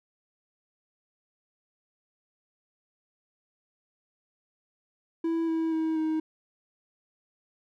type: tone with pitch steps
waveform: triangle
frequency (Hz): 329.6 / 324.7 / 319.8 / 315.1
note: E4 / E4 / D#4 / D#4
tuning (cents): 0 / -26 / +48 / +22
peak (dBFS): -23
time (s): 5.24-6.2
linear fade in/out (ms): 5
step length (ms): 240
effects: none